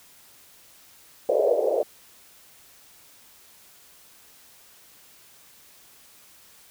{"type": "band-pass noise", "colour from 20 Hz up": "white", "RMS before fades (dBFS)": -22, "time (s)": [1.29, 1.83], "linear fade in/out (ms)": 2, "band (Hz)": [420, 600], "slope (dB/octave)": 48, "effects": ["white hiss -53 dBFS RMS until 6.7 s"]}